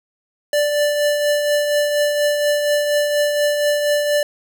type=tone with tremolo; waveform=square; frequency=587.3 Hz; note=D5; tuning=in tune; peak=-14 dBFS; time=0.53-4.23 s; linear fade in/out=2 ms; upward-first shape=triangle; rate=4.2 Hz; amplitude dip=45%; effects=none